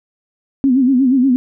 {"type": "tone with vibrato", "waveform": "sine", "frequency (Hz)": 260, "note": "C4", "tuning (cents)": -11, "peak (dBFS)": -9, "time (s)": [0.64, 1.36], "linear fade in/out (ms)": 0, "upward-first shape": "sine", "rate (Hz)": 8.4, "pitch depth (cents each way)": 110, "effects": []}